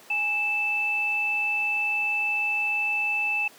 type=tone pair together; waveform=sine; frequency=830.6 / 2637 Hz; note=G#5 / E7; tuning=0 / 0 cents; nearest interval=octave + minor sixth; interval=2000 cents; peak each=-34 / -23 dBFS; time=0.1-3.48 s; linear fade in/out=5 ms; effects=pink hiss -50 dBFS RMS until 3.58 s + high-pass 300 Hz 12 dB/octave